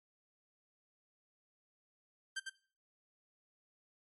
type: tone with echo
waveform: sawtooth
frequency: 1568 Hz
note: G6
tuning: in tune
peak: -33 dBFS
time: 2.36-2.4 s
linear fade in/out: 10 ms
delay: 99 ms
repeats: 1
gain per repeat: -4 dB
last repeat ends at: 2.499 s
effects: noise-tail reverb RT60 0.4 s tail -18 dB re dry + MP3 48 kbps